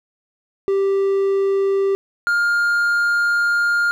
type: tone pair in turn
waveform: triangle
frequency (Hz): 392 / 1409.1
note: G4 / F6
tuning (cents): 0 / +15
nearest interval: octave + minor seventh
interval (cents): 2215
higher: second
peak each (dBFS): -13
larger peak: neither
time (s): 0.68-1.95 / 2.27-3.91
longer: second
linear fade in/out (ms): 0
effects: none